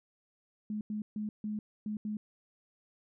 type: tone bursts at uneven times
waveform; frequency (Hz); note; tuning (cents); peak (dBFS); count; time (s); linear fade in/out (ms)
sine; 212; G#3; +36; -33; 6; 0.7-0.81 / 0.9-1.02 / 1.16-1.29 / 1.44-1.59 / 1.86-1.97 / 2.05-2.17; 2
effects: none